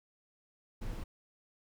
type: noise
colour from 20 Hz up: brown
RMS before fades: -39 dBFS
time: 0.81-1.04 s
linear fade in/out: 10 ms
effects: none